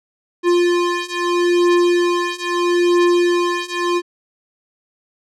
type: beating tone pair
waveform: square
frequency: 349.7 / 350.47 Hz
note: F4 / F4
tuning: +2 / +6 cents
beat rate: 0.77 Hz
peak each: -18 / -17 dBFS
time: 0.43-4.02 s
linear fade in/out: 50 ms
effects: low-pass 6000 Hz 12 dB/octave